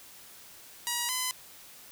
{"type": "tone pair in turn", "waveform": "5% pulse", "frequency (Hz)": [958, 1015], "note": ["A#5", "B5"], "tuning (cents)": [47, 47], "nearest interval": "minor second", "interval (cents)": 100, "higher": "second", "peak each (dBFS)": -17, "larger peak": "neither", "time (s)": [[0.87, 1.09], [1.09, 1.31]], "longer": "neither", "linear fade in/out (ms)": 0, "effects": ["white hiss -51 dBFS RMS until 1.91 s"]}